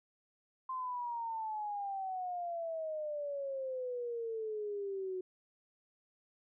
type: exponential sweep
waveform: sine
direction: down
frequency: 1046.5 to 366.7 Hz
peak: -36 dBFS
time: 0.69-5.21 s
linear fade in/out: 5 ms
effects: none